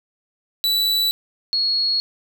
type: tone pair in turn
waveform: 45% pulse / sine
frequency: 3951 / 4326 Hz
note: B7 / C#8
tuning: 0 / -43 cents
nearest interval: major second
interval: 157 cents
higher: second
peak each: -17 / -17 dBFS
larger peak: neither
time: 0.64-1.11 / 1.53-2 s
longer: neither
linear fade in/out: 0 ms
effects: none